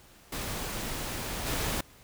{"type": "noise with level steps", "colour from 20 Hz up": "pink", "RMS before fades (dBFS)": [-35, -31], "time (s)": [0.32, 1.81], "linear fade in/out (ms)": 5, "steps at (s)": 1.46, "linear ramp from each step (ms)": 10, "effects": ["pink hiss -56 dBFS RMS until 2.03 s"]}